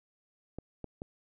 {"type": "clicks", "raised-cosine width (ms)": 2, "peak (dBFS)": -26, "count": 3, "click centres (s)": [0.586, 0.843, 1.019], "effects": []}